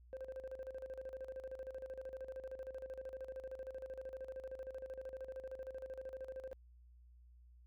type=tone with tremolo; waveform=sine; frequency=523.3 Hz; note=C5; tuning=in tune; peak=-40 dBFS; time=0.13-6.53 s; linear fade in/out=0 ms; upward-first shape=square; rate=13 Hz; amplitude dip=75%; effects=tanh soft clip ceiling -41 dBFS + added 60 Hz sine -59 dBFS peak until 7.66 s